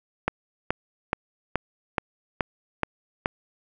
click train, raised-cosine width 0.5 ms, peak -7 dBFS, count 8, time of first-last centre 0.28-3.259 s, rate 2.35 Hz, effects none

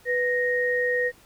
sine tone pair together, 493.9 / 1864.7 Hz, B4 / A#6, 0 / 0 cents, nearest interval octave + major seventh, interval 2300 cents, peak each -24 dBFS, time 0.05-1.12 s, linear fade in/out 50 ms, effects pink hiss -55 dBFS RMS until 1.25 s

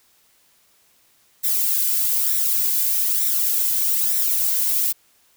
violet noise with flanger, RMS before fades -20 dBFS, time 1.43-4.93 s, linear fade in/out 20 ms, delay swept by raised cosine 0.52 to 2.02 ms, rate 1.1 Hz, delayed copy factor +0.55, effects white hiss -59 dBFS RMS until 5.36 s

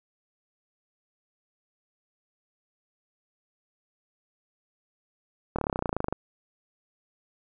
slowing click train, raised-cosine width 1 ms, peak -13 dBFS, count 18, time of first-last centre 5.56-6.126 s, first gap 26 ms, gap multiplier 1.03, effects none

